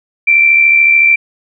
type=tone with amplitude modulation; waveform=sine; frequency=2349 Hz; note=D7; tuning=in tune; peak=-3 dBFS; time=0.27-1.16 s; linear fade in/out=10 ms; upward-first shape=sine; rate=73.7 Hz; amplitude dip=45%; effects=none